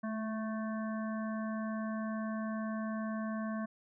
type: harmonic tone with a mistuned harmonic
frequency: 220 Hz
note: A3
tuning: in tune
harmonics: 1 / 3 / 5 / 7 / 8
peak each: -35 / -43 / -45 / -49 / -52 dBFS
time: 0.03-3.66 s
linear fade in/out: 10 ms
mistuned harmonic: 1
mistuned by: -18 cents
effects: none